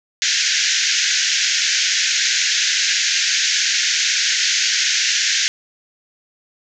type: band-pass noise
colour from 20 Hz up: white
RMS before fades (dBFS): -18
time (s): 0.22-5.48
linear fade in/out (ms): 0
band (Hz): 1500 to 6900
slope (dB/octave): 96
effects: none